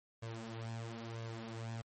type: tone with flanger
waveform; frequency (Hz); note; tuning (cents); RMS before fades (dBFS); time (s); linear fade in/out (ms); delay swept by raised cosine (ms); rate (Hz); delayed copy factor
sawtooth; 114.1; A#2; -37; -44; 0.22-1.82; 10; 1.8 to 7.6; 1; +0.7
effects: MP3 32 kbps